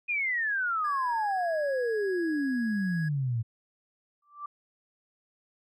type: exponential sweep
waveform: sine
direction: down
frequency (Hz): 2489 to 110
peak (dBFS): -26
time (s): 0.08-3.43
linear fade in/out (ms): 20
type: tone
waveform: triangle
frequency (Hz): 1661.2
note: G#6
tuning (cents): 0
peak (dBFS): -35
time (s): 0.84-3.09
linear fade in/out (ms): 10
type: tone with exponential growth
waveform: sine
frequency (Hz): 1171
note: D6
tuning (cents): -5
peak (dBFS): -32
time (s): 4.22-4.46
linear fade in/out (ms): 5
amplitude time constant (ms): 51
effects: none